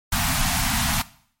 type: band-stop noise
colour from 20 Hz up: pink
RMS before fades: -22 dBFS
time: 0.12-1.02 s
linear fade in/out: 5 ms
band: 270 to 660 Hz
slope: 96 dB/octave
effects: noise-tail reverb RT60 0.6 s tail -19 dB re dry + MP3 64 kbps